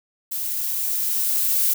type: noise with level ramp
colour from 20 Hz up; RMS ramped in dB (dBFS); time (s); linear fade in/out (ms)
violet; -27 to -19; 0.31-1.74; 10
effects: none